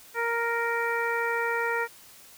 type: harmonic tone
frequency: 466.2 Hz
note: A#4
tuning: in tune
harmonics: 1 / 2 / 3 / 4 / 5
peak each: -30 / -31 / -31 / -31 / -36 dBFS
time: 0.14-1.88 s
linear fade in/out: 50 ms
effects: white hiss -51 dBFS RMS until 2.37 s